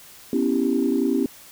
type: chord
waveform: sine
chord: C# half-diminished seventh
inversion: third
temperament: equal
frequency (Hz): 246.9 / 277.2 / 329.6 / 392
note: B3 / C#4 / E4 / G4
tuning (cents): 0 / 0 / 0 / 0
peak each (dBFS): -23 / -22 / -25 / -25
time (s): 0.33-1.26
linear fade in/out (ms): 2
effects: tanh soft clip ceiling -9 dBFS + white hiss -46 dBFS RMS until 1.51 s